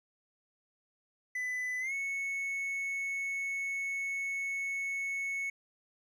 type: tone with pitch glide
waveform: triangle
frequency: 2000 to 2206 Hz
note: B6 to C#7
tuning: +21 to -9 cents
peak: -31 dBFS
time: 1.35-5.5 s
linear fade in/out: 5 ms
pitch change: +170 cents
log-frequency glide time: 1.8-1.93 s
effects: none